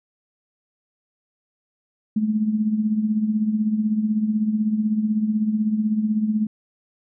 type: tone with tremolo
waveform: sine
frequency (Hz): 214.9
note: A3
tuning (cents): -41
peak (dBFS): -15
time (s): 2.16-6.47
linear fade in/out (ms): 5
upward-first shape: triangle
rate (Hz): 16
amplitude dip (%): 70
effects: none